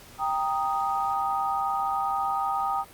sine chord, Eb major, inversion first, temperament equal with one note detuned, 788.5 / 932.3 / 1244.5 Hz, G5 / Bb5 / Eb6, +10 / 0 / 0 cents, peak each -27 / -31 / -28 dBFS, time 0.18-2.85 s, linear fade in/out 50 ms, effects pink hiss -49 dBFS RMS until 2.93 s + Opus 48 kbps

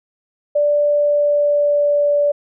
sine tone with pitch glide, 586 to 580.6 Hz, D5 to D5, -4 to -20 cents, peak -12 dBFS, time 0.55-2.32 s, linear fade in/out 10 ms, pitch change -16 cents, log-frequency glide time 0.83-2.17 s, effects none

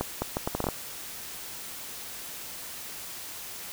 accelerating click train, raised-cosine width 1 ms, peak -13 dBFS, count 9, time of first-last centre 0.01-0.687 s, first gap 210 ms, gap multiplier 0.71, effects white hiss -40 dBFS RMS until 3.72 s

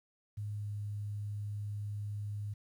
sine tone with pitch glide, 104.1 to 103.38 Hz, G#2 to G#2, +5 to -7 cents, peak -36 dBFS, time 0.37-2.54 s, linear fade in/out 10 ms, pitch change -12 cents, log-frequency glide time 0.58-0.65 s, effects 11-bit

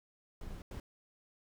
brown noise bursts at uneven times, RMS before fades -44 dBFS, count 2, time 0.41-0.62 / 0.71-0.8 s, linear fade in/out 2 ms, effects none

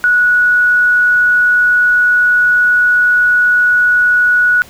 sine tone, 1466 Hz, F#6, 16 cents flat, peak -7 dBFS, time 0.04-4.62 s, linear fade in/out 0 ms, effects pink hiss -39 dBFS RMS until 4.69 s

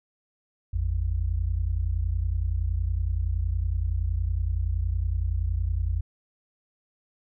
sine tone pair together, 53.88 / 84.6 Hz, A1 / E2, -36 / +45 cents, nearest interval minor sixth, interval 781 cents, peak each -26 dBFS, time 0.73-6.01 s, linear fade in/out 10 ms, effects none

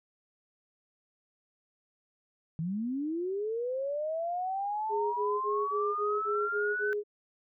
sine linear sweep, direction up, 153.8 to 1524 Hz, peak -30 dBFS, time 2.59-6.93 s, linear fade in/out 0 ms
sine tone bursts, 415.3 Hz, G#4, in tune, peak -29 dBFS, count 8, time 4.89-7.037 s, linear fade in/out 50 ms, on 250 ms, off 21 ms
effects none

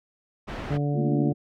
pink low-pass noise, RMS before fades -34 dBFS, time 0.47-0.78 s, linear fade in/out 20 ms, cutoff 2300 Hz, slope 12 dB/octave
harmonic tone, 144.7 Hz, D3, 25 cents flat, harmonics 1 / 2 / 3 / 4 / 5, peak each -24 / -30 / -34 / -36 / -38 dBFS, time 0.7-1.33 s, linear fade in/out 10 ms
sine chord, Bb major seventh, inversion third, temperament just, 218.5 / 233.1 / 291.4 / 349.6 Hz, A3 / Bb3 / D4 / F4, -12 / 0 / -13 / +2 cents, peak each -30 dBFS, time 0.93-1.34 s, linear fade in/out 50 ms
effects none

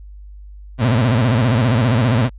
30% pulse tone with vibrato, 118.7 Hz, A#2, 32 cents sharp, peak -10 dBFS, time 0.78-2.3 s, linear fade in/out 50 ms, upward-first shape sine, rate 15 Hz, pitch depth 190 cents each way, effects added 50 Hz sine -34 dBFS peak until 2.38 s + resampled to 8000 Hz

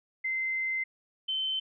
sine tone pair in turn, 2072 / 3077 Hz, C7 / G7, -17 / -33 cents, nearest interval perfect fifth, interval 684 cents, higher second, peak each -28 dBFS, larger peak neither, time 0.24-0.84 / 1.28-1.6 s, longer first, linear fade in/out 10 ms, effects none

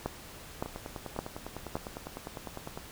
two click trains, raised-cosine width 1 ms, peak -17 / -24 dBFS, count 4 / 22, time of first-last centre 0.06-1.755 / 0.66-2.775 s, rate 1.77 / 9.93 Hz, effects pink hiss -48 dBFS RMS until 2.91 s

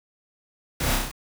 pink noise with echo, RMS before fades -27 dBFS, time 0.8-0.96 s, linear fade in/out 5 ms, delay 31 ms, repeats 5, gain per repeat -2 dB, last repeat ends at 1.115 s, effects none

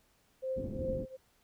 sine tone with tremolo, 523 Hz, C5, 1 cent flat, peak -31 dBFS, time 0.42-1.17 s, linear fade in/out 20 ms, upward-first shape triangle, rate 2.6 Hz, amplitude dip 95%
white low-pass noise, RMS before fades -39 dBFS, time 0.56-1.06 s, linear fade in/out 20 ms, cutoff 300 Hz, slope 24 dB/octave
effects pink hiss -70 dBFS RMS until 1.43 s

